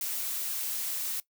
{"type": "noise", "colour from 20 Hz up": "blue", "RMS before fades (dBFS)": -33, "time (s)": [0.01, 1.2], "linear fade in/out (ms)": 2, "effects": ["noise-tail reverb RT60 0.1 s tail -19 dB re dry"]}